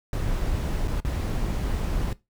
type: noise with dropouts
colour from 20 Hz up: brown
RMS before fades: -26 dBFS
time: 0.13-2.13 s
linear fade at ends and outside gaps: 1 ms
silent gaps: 0.875-0.879 / 1.002-1.049 s
effects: noise-tail reverb RT60 0.2 s tail -18 dB re dry